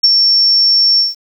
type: tone with ADSR envelope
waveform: sine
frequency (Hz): 5450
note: F8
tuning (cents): -43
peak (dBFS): -3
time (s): 0.03-1.15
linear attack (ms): 14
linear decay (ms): 31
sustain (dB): -4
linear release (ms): 160
effects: 7-bit